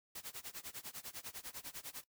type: noise with tremolo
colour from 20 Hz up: white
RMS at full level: -45 dBFS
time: 0.15-2.04 s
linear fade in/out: 5 ms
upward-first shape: sine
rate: 10 Hz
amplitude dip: 95%
effects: noise-tail reverb RT60 0.1 s tail -18 dB re dry